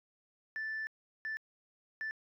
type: tone bursts at uneven times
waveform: sine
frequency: 1760 Hz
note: A6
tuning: in tune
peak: -34 dBFS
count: 3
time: 0.56-0.87 / 1.25-1.37 / 2.01-2.11 s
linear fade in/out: 0 ms
effects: tanh soft clip ceiling -33 dBFS